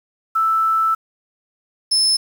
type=tone pair in turn; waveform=sine / 35% pulse; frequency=1320 / 5242 Hz; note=E6 / E8; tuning=+2 / -11 cents; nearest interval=2 octaves; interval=2387 cents; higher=second; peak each=-14 / -11 dBFS; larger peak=second; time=0.35-0.95 / 1.91-2.17 s; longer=first; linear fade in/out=10 ms; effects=7-bit